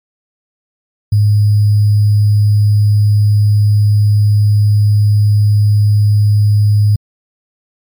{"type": "tone with sample-and-hold", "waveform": "sine", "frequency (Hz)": 104.1, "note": "G#2", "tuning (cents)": 5, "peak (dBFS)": -6, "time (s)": [1.12, 6.96], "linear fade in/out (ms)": 5, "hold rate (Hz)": 4900, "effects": ["MP3 96 kbps"]}